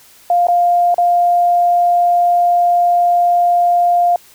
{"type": "tone with dropouts", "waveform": "sine", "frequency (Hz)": 701, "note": "F5", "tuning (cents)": 6, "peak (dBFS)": -9, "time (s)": [0.3, 4.16], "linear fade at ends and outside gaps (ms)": 2, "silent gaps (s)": [[0.47, 0.484], [0.944, 0.981]], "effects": ["white hiss -45 dBFS RMS until 4.34 s"]}